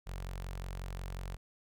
sawtooth tone with notch filter, 45.55 Hz, F#1, 26 cents flat, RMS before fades -41 dBFS, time 0.06-1.37 s, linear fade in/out 20 ms, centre 280 Hz, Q 0.96, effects none

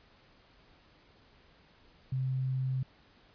sine tone, 130.81 Hz, C3, in tune, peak -29 dBFS, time 2.12-2.83 s, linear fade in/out 5 ms, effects pink hiss -62 dBFS RMS until 3.34 s + resampled to 11025 Hz

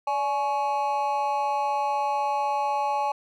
triangle tone with amplitude modulation, 844 Hz, G#5, 28 cents sharp, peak -17 dBFS, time 0.07-3.12 s, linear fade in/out 5 ms, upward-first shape sine, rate 264 Hz, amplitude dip 90%, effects none

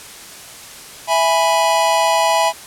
square chord, E major, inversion none, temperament equal, 659.3 / 830.6 / 987.8 Hz, E5 / G#5 / B5, 0 / 0 / 0 cents, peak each -18 dBFS, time 1.07-2.53 s, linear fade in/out 50 ms, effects white hiss -36 dBFS RMS until 2.66 s + low-pass 11000 Hz 12 dB/octave

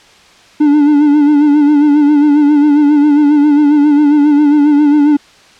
triangle tone with vibrato, 293.7 Hz, D4, in tune, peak -3 dBFS, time 0.6-5.17 s, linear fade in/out 10 ms, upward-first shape sine, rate 7.4 Hz, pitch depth 52 cents each way, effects white hiss -42 dBFS RMS until 5.59 s + low-pass 5000 Hz 12 dB/octave

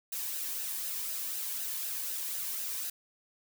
blue noise with flanger, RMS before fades -36 dBFS, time 0.12-2.9 s, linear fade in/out 5 ms, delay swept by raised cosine 0.88 to 1.53 ms, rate 4 Hz, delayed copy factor -0.5, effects none

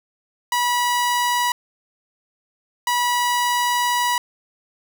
sawtooth tone pair in turn, 973 / 973 Hz, B5 / B5, -26 / -26 cents, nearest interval unison, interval 0 cents, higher neither, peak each -14 dBFS, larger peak neither, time 0.52-1.52 / 2.87-4.18 s, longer second, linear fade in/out 2 ms, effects none

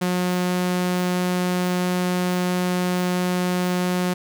sawtooth tone, 180.3 Hz, F#3, 45 cents flat, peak -16 dBFS, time 0.01-4.14 s, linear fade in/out 10 ms, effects none

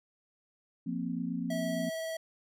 sine chord, F suspended fourth, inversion none, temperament equal, 174.61 / 233.1 / 261.6 Hz, F3 / Bb3 / C4, 0 / 0 / 0 cents, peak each -36 dBFS, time 0.86-1.9 s, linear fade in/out 10 ms
square tone with vibrato, 649 Hz, E5, 27 cents flat, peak -35 dBFS, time 1.5-2.17 s, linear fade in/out 5 ms, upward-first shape sine, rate 19 Hz, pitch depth 10 cents each way
effects none

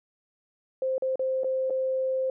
sine tone with dropouts, 523.3 Hz, C5, in tune, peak -24 dBFS, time 0.82-2.3 s, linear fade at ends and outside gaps 2 ms, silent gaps 0.981-1.022 / 1.157-1.194 / 1.435-1.444 / 1.699-1.705 s, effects none

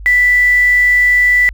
sine tone with quantisation, 1975.5 Hz, B6, in tune, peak -7 dBFS, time 0.06-1.49 s, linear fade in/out 0 ms, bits 5, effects added 50 Hz sine -27 dBFS peak until 1.53 s

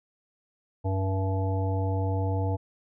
harmonic tone, 95.7 Hz, G2, 41 cents flat, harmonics 1 / 3 / 5 / 7 / 9, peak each -25 / -35 / -35 / -37 / -37 dBFS, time 0.84-2.57 s, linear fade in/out 20 ms, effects none

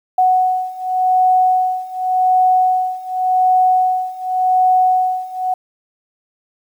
sine beating tone pair, 740 / 740.88 Hz, F#5 / F#5, 0 / +2 cents, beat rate 0.88 Hz, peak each -16 / -14 dBFS, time 0.18-5.54 s, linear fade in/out 5 ms, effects 8-bit

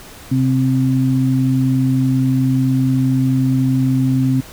sine tone pair together, 130.8 / 261.6 Hz, C3 / C4, 0 / 0 cents, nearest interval octave, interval 1200 cents, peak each -15 dBFS, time 0.31-4.41 s, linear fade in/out 10 ms, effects pink hiss -38 dBFS RMS until 4.52 s

